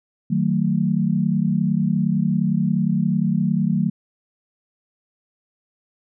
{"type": "chord", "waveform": "sine", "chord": "D# diminished", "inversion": "none", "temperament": "just", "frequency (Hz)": [155.56, 186.68, 224], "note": ["D#3", "F#3", "A3"], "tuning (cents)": [0, 16, 31], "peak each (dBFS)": [-22, -20, -22], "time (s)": [0.3, 3.9], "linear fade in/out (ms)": 10, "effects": []}